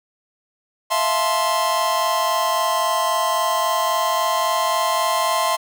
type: chord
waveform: 45% pulse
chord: F major seventh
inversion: third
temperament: just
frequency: 654.8 / 698.5 / 873.1 / 1047.7 Hz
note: E5 / F5 / A5 / C6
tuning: -12 / 0 / -14 / +2 cents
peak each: -24 / -26 / -26 / -20 dBFS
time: 0.9-5.57 s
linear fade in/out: 20 ms
effects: none